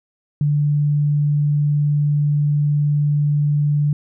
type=tone; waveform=sine; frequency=146.83 Hz; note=D3; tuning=in tune; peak=-14 dBFS; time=0.41-3.93 s; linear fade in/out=2 ms; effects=none